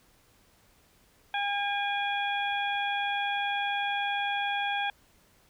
harmonic tone with a mistuned harmonic, 809 Hz, G#5, 46 cents flat, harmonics 1 / 2 / 3 / 4, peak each -30 / -33 / -35 / -36 dBFS, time 1.34-4.9 s, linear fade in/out 2 ms, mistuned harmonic 4, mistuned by +57 cents, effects pink hiss -63 dBFS RMS until 5.49 s

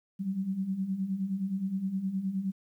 sine beating tone pair, 185 / 194.6 Hz, F#3 / G3, 0 / -12 cents, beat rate 9.6 Hz, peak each -36 / -30 dBFS, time 0.19-2.52 s, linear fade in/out 20 ms, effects 11-bit

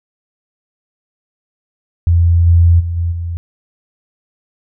sine tone with level steps, 85.2 Hz, F2, 42 cents flat, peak -7 / -5 / -16 / -13 / -18 dBFS, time 2.07-3.37 s, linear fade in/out 0 ms, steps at 2.46 / 2.79 / 2.96 / 3.11 s, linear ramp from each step 20 ms, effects none

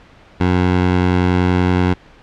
15% pulse tone, 90.5 Hz, F#2, 38 cents flat, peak -6 dBFS, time 0.4-1.94 s, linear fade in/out 10 ms, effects pink hiss -45 dBFS RMS until 2.22 s + low-pass 3000 Hz 12 dB/octave

